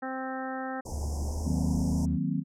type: harmonic tone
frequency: 261.8 Hz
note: C4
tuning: 1 cent sharp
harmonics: 1 / 2 / 3 / 4 / 5 / 6 / 7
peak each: -36 / -39 / -37 / -48 / -41 / -43 / -44 dBFS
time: 0.02-0.81 s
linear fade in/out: 10 ms
type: band-stop noise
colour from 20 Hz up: pink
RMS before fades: -38 dBFS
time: 0.85-2.06 s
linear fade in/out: 10 ms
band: 980 to 5200 Hz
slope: 96 dB/octave
type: tone with pitch glide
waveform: triangle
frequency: 73.42 to 77.65 Hz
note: D2 to D#2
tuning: 0 to -3 cents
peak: -28 dBFS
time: 0.9-2.19 s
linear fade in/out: 50 ms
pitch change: +97 cents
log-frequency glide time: 1.28-1.37 s
type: chord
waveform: sine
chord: C half-diminished seventh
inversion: first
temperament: equal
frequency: 155.56 / 185 / 233.1 / 261.6 Hz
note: Eb3 / Gb3 / Bb3 / C4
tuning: 0 / 0 / 0 / 0 cents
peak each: -31 / -31 / -34 / -32 dBFS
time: 1.44-2.44 s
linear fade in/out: 50 ms
effects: low-pass 8000 Hz 12 dB/octave